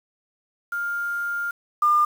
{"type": "tone pair in turn", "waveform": "sine", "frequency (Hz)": [1403, 1203], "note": ["F6", "D6"], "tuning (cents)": [8, 41], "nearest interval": "minor third", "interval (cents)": 267, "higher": "first", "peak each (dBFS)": [-24, -15], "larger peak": "second", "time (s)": [[0.72, 1.51], [1.82, 2.05]], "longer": "first", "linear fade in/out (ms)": 5, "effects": ["7-bit"]}